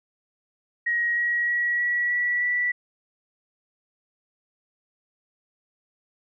sine tone with pitch steps, 1893 / 1906.2 / 1919.4 / 1932.8 / 1946.2 / 1959.8 Hz, A#6 / A#6 / B6 / B6 / B6 / B6, +26 / +38 / -50 / -38 / -26 / -14 cents, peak -21 dBFS, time 0.86-2.72 s, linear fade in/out 10 ms, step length 310 ms, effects none

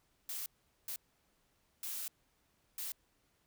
blue noise bursts at uneven times, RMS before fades -41 dBFS, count 4, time 0.29-0.46 / 0.88-0.96 / 1.83-2.08 / 2.78-2.92 s, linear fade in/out 2 ms, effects pink hiss -75 dBFS RMS until 3.46 s

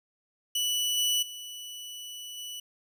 sawtooth tone with level steps, 2960 Hz, F#7, in tune, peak -23 / -21 / -36 / -34 dBFS, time 0.55-2.6 s, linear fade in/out 5 ms, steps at 0.97 / 1.22 / 2.37 s, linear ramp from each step 10 ms, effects none

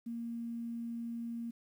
sine tone, 233.1 Hz, A#3, in tune, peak -37 dBFS, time 0.06-1.51 s, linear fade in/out 10 ms, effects 11-bit

